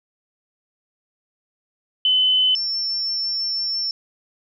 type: tone pair in turn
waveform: sine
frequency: 3029 / 5397 Hz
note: F#7 / E8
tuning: +40 / +40 cents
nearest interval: minor seventh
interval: 1000 cents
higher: second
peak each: -14 / -21 dBFS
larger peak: first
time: 2.05-2.55 / 2.55-3.91 s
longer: second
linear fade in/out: 2 ms
effects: none